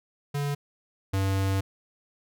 square tone pair in turn, 143.3 / 96.83 Hz, D3 / G2, -42 / -21 cents, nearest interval perfect fifth, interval 679 cents, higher first, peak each -27 / -24 dBFS, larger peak second, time 0.34-0.55 / 1.13-1.61 s, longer second, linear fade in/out 10 ms, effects none

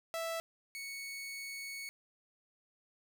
sawtooth tone pair in turn, 659.3 / 2218 Hz, E5 / C#7, 0 / 0 cents, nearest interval octave + major sixth, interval 2100 cents, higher second, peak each -32 / -38 dBFS, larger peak first, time 0.14-0.4 / 0.75-1.89 s, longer second, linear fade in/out 0 ms, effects none

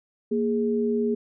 sine tone pair together, 233.1 / 415.3 Hz, A#3 / G#4, 0 / 0 cents, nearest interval minor seventh, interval 1000 cents, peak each -24 dBFS, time 0.31-1.15 s, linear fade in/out 10 ms, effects none

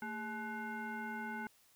sine tone with frequency modulation, 858 Hz, A5, 44 cents flat, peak -39 dBFS, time 0.02-1.47 s, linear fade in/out 2 ms, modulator 633 Hz, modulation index 1.5, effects white hiss -68 dBFS RMS until 1.75 s

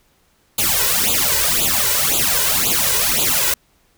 white noise with flanger, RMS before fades -17 dBFS, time 0.58-3.54 s, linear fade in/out 5 ms, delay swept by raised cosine 0.27 to 2.07 ms, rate 1.9 Hz, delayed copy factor +1, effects pink hiss -59 dBFS RMS until 3.97 s

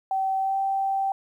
sine tone with pitch glide, 769 to 778.8 Hz, G5 to G5, -33 to -12 cents, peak -22 dBFS, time 0.11-1.12 s, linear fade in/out 2 ms, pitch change +21 cents, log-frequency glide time 0.38-0.57 s, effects 10-bit

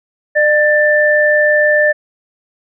sine tone pair together, 601 / 1773.1 Hz, D5 / A6, +40 / +13 cents, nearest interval octave + perfect fifth, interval 1873 cents, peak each -11 dBFS, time 0.35-1.93 s, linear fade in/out 20 ms, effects none

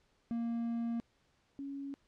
triangle / sine tone pair in turn, 232.8 / 277.9 Hz, A#3 / C#4, -2 / +4 cents, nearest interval minor third, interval 306 cents, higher second, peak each -31 / -39 dBFS, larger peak first, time 0.31-1 / 1.59-1.94 s, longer first, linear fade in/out 0 ms, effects pink hiss -73 dBFS RMS until 2.07 s + low-pass 6000 Hz 12 dB/octave

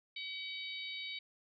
harmonic tone, 759 Hz, F#5, 44 cents sharp, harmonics 3 / 4 / 5 / 6, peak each -44 / -48 / -44 / -50 dBFS, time 0.16-1.19 s, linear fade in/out 5 ms, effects none

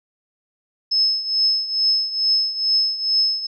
sine tone with tremolo, 5200 Hz, E8, 24 cents flat, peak -13 dBFS, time 0.91-3.47 s, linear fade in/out 10 ms, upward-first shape triangle, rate 2.3 Hz, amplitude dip 80%, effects none

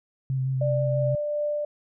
sine tone with vibrato, 131.7 Hz, C3, 12 cents sharp, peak -23 dBFS, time 0.3-1.15 s, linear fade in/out 0 ms, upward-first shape square, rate 6.2 Hz, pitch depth 16 cents each way
sine tone with tremolo, 592 Hz, D5, 14 cents sharp, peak -23 dBFS, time 0.61-1.65 s, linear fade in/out 5 ms, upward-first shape triangle, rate 2.7 Hz, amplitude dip 25%
effects none

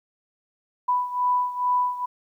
sine beating tone pair, 990 / 992.3 Hz, B5 / B5, +4 / +8 cents, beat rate 2.3 Hz, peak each -22 / -26 dBFS, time 0.88-2.06 s, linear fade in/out 10 ms, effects 10-bit

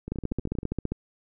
two click trains, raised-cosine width 3 ms, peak -15 / -22 dBFS, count 13 / 8, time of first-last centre 0.12-0.92 / 0.08-0.631 s, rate 15 / 12.7 Hz, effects none

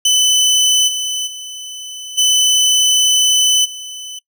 25% pulse tone with level steps, 3012 Hz, F#7, 30 cents sharp, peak -6 / -14 / -23 / -6 / -23 dBFS, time 0.05-4.19 s, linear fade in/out 5 ms, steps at 0.87 / 1.26 / 2.17 / 3.64 s, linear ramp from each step 20 ms, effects noise-tail reverb RT60 0.1 s tail -22 dB re dry

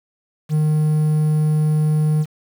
triangle tone with quantisation, 153.3 Hz, D#3, 25 cents flat, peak -12 dBFS, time 0.49-2.26 s, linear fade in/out 50 ms, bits 7, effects none

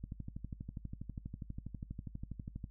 click train, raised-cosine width 5 ms, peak -30 dBFS, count 33, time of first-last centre 0.04-2.642 s, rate 12.3 Hz, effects noise-tail reverb RT60 0.1 s tail -18 dB re dry + added 52 Hz sine -52 dBFS peak until 2.7 s

